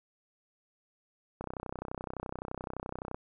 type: click train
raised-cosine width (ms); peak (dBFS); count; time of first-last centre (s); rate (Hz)
1; -23; 56; 1.41-3.145; 31.7
effects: none